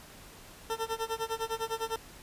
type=tone with tremolo; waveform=20% pulse; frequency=450 Hz; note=A4; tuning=39 cents sharp; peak=-24 dBFS; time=0.7-1.96 s; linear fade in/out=0 ms; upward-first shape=sine; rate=9.9 Hz; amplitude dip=95%; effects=pink hiss -51 dBFS RMS until 2.22 s + resampled to 32000 Hz